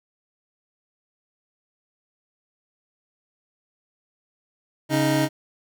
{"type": "tone pair together", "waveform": "25% pulse", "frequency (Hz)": [138.8, 311.6], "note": ["C#3", "D#4"], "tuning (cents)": [3, 3], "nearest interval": "octave + major second", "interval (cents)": 1400, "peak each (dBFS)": [-19, -17], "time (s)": [4.89, 5.29], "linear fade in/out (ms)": 50, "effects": []}